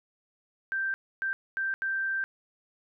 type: tone bursts at uneven times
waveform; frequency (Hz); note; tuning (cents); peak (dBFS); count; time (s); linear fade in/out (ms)
sine; 1568; G6; 0; -27; 4; 0.72-0.94 / 1.22-1.33 / 1.57-1.74 / 1.82-2.24; 0
effects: none